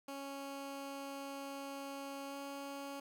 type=tone with pitch glide; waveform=15% pulse; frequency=276.7 to 278.9 Hz; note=C#4 to C#4; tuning=-3 to +11 cents; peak=-37 dBFS; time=0.08-3 s; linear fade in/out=5 ms; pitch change=+14 cents; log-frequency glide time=2.28-2.35 s; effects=none